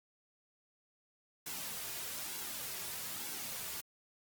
white noise with flanger, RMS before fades -42 dBFS, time 1.46-3.81 s, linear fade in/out 5 ms, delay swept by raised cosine 1.6 to 3.9 ms, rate 1.1 Hz, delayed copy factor -0.55, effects Opus 48 kbps

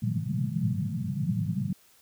white band-pass noise, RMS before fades -29 dBFS, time 0.02-1.73 s, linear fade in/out 5 ms, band 100 to 210 Hz, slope 96 dB/octave, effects white hiss -60 dBFS RMS until 2.01 s

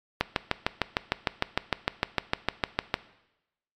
click train, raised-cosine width 0.3 ms, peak -6 dBFS, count 19, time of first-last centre 0.21-2.941 s, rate 6.59 Hz, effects noise-tail reverb RT60 0.9 s tail -17 dB re dry + MP3 96 kbps

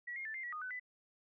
sine tone with pitch steps, 1932 / 2134 / 1763 / 2100 / 1930 / 1234 / 1506 / 1997 Hz, B6 / C7 / A6 / C7 / B6 / D#6 / F#6 / B6, -39 / +34 / +3 / +6 / -40 / -15 / +30 / +19 cents, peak -40 dBFS, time 0.07-0.798 s, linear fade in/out 10 ms, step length 91 ms, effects none

